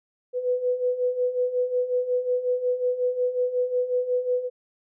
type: beating tone pair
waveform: sine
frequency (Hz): 493.9 / 499.4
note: B4 / B4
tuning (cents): 0 / +19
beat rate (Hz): 5.5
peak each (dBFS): -28 / -23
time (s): 0.33-4.5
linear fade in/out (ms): 50
effects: none